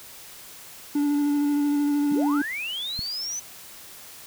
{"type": "tone with vibrato", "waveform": "triangle", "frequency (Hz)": 290, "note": "D4", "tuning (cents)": -22, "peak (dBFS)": -18, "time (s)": [0.95, 2.42], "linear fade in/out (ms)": 5, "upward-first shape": "square", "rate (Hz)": 13, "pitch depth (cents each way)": 13}
{"type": "linear sweep", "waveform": "sine", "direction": "up", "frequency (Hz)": [140, 6150], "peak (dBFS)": -28, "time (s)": [2.11, 3.4], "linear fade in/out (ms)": 10}
{"type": "click", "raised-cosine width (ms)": 5, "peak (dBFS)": -22, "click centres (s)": 2.992}
{"effects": ["white hiss -44 dBFS RMS until 4.26 s"]}